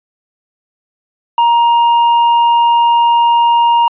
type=tone with tanh clipping; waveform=sine; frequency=940 Hz; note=A#5; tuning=14 cents sharp; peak=-8 dBFS; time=1.38-3.88 s; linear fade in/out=2 ms; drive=6 dB; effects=resampled to 8000 Hz